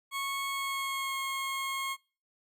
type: tone with pitch glide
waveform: 20% pulse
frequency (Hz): 1100 to 1082.4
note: C#6 to C#6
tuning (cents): -14 to -42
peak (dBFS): -27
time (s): 0.11-1.97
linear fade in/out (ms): 50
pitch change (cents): -28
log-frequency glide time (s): 0.5-1.16
effects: noise-tail reverb RT60 0.4 s tail -26 dB re dry